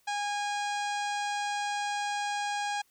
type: harmonic tone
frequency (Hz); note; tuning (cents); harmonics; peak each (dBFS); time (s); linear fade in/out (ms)
820; G#5; -22; 1 / 2 / 3 / 4 / 5 / 6 / 7 / 8 / 9 / 10; -31 / -37 / -41 / -43 / -45 / -47 / -48 / -49 / -50 / -51; 0.07-2.82; 10
effects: white hiss -68 dBFS RMS until 2.9 s